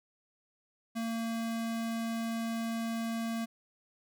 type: tone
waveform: square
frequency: 228.1 Hz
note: A#3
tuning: 37 cents flat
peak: -33 dBFS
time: 0.95-3.46 s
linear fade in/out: 20 ms
effects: none